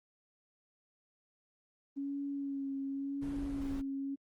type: tone with vibrato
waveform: sine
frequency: 277.2 Hz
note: C#4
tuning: in tune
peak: -35 dBFS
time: 1.96-4.16 s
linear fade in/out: 20 ms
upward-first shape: sine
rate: 0.91 Hz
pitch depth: 26 cents each way
type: noise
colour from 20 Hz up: brown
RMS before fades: -43 dBFS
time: 3.21-3.82 s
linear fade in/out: 20 ms
effects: Opus 24 kbps